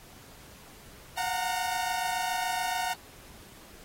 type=tone cluster; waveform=sawtooth; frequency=719 / 746 / 920 Hz; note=F#5 / F#5 / A#5; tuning=-50 / +14 / -23 cents; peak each=-29 dBFS; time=1.17-2.94 s; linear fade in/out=10 ms; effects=pink hiss -52 dBFS RMS until 3.84 s + AAC 48 kbps